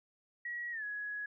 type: tone with pitch glide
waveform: sine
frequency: 1915 to 1676.8 Hz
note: A#6 to G#6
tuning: +46 to +16 cents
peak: -37 dBFS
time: 0.45-1.26 s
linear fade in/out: 5 ms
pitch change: -230 cents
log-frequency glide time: 0.71-0.84 s
effects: none